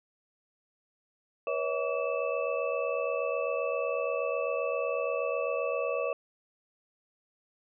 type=tone cluster; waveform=sine; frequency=485 / 553 / 640 / 1143 / 2632 Hz; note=B4 / C#5 / D#5 / D6 / E7; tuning=-31 / -4 / +49 / -47 / -3 cents; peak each=-33 / -32 / -35 / -37 / -39 dBFS; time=1.47-6.13 s; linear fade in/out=2 ms; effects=none